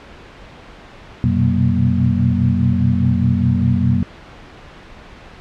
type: tone cluster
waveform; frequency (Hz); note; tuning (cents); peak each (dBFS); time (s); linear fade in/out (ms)
sine; 89.8 / 122.1 / 127 / 188.9 / 234.8; F2 / B2 / B2 / F#3 / A#3; +49 / -19 / +49 / +36 / +13; -19; 1.24-4.03; 0
effects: pink hiss -39 dBFS RMS until 5.4 s + low-pass 3000 Hz 12 dB/octave